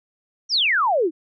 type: exponential sweep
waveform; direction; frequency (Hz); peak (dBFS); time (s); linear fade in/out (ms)
sine; down; 5900 to 293.7; -16; 0.49-1.11; 50
effects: none